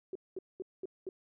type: tone bursts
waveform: sine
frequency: 376.1 Hz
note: F#4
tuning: 28 cents sharp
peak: -36 dBFS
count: 5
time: 0.13-1.09 s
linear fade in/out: 2 ms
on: 24 ms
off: 210 ms
effects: none